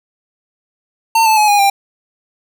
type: tone with pitch steps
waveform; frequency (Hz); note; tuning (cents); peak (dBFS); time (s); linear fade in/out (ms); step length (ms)
square; 904 / 875.2 / 847.4 / 820.4 / 794.3; A5 / A5 / G#5 / G#5 / G5; +47 / -9 / +35 / -21 / +23; -9; 1.15-1.7; 5; 110
effects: none